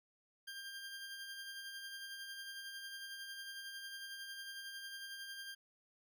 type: tone with tremolo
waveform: 20% pulse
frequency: 1595 Hz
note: G6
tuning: 30 cents sharp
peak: -40 dBFS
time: 0.47-5.55 s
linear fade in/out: 10 ms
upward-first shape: sine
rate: 11 Hz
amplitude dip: 35%
effects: none